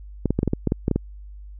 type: clicks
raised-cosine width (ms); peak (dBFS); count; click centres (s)
3; -7; 11; 0.257 / 0.306 / 0.39 / 0.431 / 0.477 / 0.534 / 0.673 / 0.721 / 0.881 / 0.913 / 0.96
effects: added 50 Hz sine -37 dBFS peak until 1.59 s